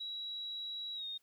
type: tone with pitch glide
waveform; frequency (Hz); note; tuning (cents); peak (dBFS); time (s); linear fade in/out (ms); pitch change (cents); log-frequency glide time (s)
sine; 3886 to 3700; B7 to A#7; -29 to -14; -39; 0-1.18; 10; -85; 0.95-1.05
effects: white hiss -75 dBFS RMS until 1.22 s